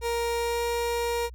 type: tone with pitch glide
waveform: 30% pulse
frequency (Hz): 469 to 471.7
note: A#4 to A#4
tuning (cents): +11 to +20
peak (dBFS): -23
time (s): 0.01-1.3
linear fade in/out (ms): 50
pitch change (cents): +9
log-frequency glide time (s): 0.37-0.64
effects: added 60 Hz sine -40 dBFS peak until 1.34 s